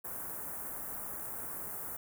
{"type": "band-stop noise", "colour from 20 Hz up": "white", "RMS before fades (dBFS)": -41, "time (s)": [0.04, 1.97], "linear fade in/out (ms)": 10, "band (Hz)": [1500, 10000], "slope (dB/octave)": 24, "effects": []}